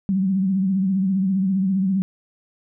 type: tone with vibrato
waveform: sine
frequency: 191 Hz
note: G3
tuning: 45 cents flat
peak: -17 dBFS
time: 0.09-2.02 s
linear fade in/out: 0 ms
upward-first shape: triangle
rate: 15 Hz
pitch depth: 84 cents each way
effects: none